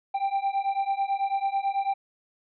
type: beating tone pair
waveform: triangle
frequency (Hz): 782 / 791.1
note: G5 / G5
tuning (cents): -4 / +16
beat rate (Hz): 9.1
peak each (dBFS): -26 / -25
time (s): 0.14-1.94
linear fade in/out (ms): 10
effects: resampled to 11025 Hz